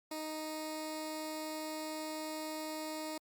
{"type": "tone with notch filter", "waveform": "10% pulse", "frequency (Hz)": 311.1, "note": "D#4", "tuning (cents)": 0, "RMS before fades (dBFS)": -41, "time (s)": [0.11, 3.18], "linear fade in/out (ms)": 5, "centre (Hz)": 1500, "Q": 1.1, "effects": ["Opus 48 kbps"]}